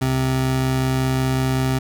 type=tone pair together; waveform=25% pulse; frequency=65.41 / 130.82 Hz; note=C2 / C3; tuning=0 / 0 cents; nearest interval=octave; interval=1200 cents; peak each=-26 / -15 dBFS; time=0.01-1.79 s; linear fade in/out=10 ms; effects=none